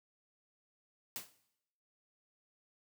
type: noise with exponential decay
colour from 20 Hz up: white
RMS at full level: -38 dBFS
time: 1.16-1.34 s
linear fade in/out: 0 ms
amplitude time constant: 37 ms
effects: noise-tail reverb RT60 0.8 s tail -17 dB re dry + high-pass 100 Hz 12 dB/octave